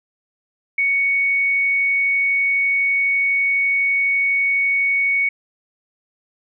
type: tone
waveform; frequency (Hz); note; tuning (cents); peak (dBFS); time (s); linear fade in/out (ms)
sine; 2227; C#7; +7; -15; 0.78-5.29; 5
effects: none